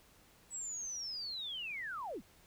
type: linear sweep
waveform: sine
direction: down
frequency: 7902 to 128.1 Hz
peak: -39 dBFS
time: 0.5-2.22 s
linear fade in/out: 50 ms
effects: pink hiss -64 dBFS RMS until 2.46 s